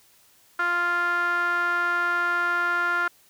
sawtooth tone with band-pass filter, 349.2 Hz, F4, in tune, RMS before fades -24 dBFS, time 0.59-3.08 s, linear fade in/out 5 ms, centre 1400 Hz, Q 5.6, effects white hiss -58 dBFS RMS until 3.29 s

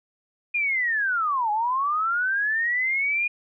sine linear two-way sweep, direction down then up, 2451 to 823 to 2451 Hz, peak -21 dBFS, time 0.54-3.28 s, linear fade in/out 10 ms, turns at 1.51 s, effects none

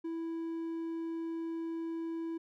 triangle tone, 329.6 Hz, E4, in tune, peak -33 dBFS, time 0.04-2.38 s, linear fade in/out 10 ms, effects none

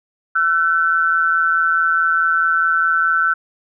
sine tone pair together, 1345 / 1509.7 Hz, E6 / F#6, +34 / +34 cents, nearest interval major second, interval 200 cents, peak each -16 dBFS, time 0.35-3.34 s, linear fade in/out 10 ms, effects none

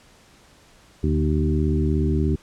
harmonic tone with a mistuned harmonic, 76.8 Hz, D#2, 22 cents flat, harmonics 1 / 2 / 3 / 4 / 5, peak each -21 / -24 / -26 / -27 / -28 dBFS, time 1.03-2.36 s, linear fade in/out 10 ms, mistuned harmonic 2, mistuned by -38 cents, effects pink hiss -53 dBFS RMS until 2.42 s + low-pass 9000 Hz 12 dB/octave

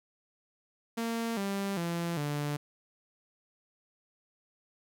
sawtooth tone with pitch steps, 229.8 / 197.75 / 170.18 / 146.45 Hz, A#3 / G3 / F3 / D3, -25 / +15 / -45 / -5 cents, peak -27 dBFS, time 0.97-2.57 s, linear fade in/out 10 ms, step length 400 ms, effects none

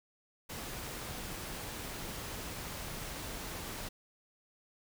pink noise, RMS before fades -42 dBFS, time 0.49-3.89 s, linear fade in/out 10 ms, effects none

